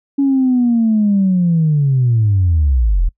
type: linear sweep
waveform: sine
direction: down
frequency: 281.1 to 36.33 Hz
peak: -9 dBFS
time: 0.18-3.09 s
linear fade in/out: 10 ms
effects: noise-tail reverb RT60 0.1 s tail -23 dB re dry + tanh soft clip ceiling -6 dBFS